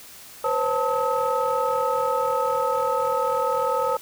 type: tone cluster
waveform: sine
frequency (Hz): 496.8 / 537 / 886 / 1279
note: B4 / C5 / A5 / D#6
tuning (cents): +10 / +45 / +12 / +47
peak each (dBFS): -25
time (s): 0.44-3.97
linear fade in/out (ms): 5
effects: tanh soft clip ceiling -13 dBFS + white hiss -44 dBFS RMS until 4.01 s